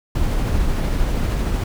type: noise with tremolo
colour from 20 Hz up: brown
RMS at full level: -18 dBFS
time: 0.15-1.64 s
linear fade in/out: 5 ms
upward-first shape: triangle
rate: 13 Hz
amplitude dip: 25%
effects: none